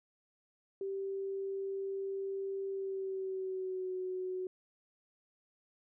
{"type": "tone with pitch glide", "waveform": "sine", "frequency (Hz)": [390, 370], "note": ["G4", "F#4"], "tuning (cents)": [-9, 0], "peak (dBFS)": -35, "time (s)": [0.81, 4.47], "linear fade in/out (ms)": 2, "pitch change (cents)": -91, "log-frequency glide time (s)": [2.69, 3.93], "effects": []}